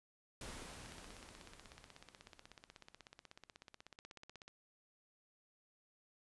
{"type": "noise with exponential decay", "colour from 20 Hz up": "pink", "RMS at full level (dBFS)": -48, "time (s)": [0.41, 3.96], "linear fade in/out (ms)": 2, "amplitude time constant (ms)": 770}
{"type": "click train", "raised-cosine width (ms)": 0.2, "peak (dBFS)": -36, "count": 60, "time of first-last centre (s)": [0.86, 4.48], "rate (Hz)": 16.3}
{"effects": ["resampled to 24000 Hz"]}